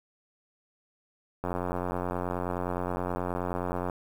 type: click train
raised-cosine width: 1 ms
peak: -17 dBFS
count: 221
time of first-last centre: 1.44-3.898 s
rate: 89.5 Hz
effects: 8-bit